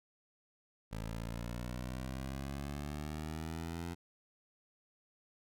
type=exponential sweep; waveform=15% pulse; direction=up; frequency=54 to 86.4 Hz; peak=-33 dBFS; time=0.91-3.95 s; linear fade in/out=20 ms; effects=none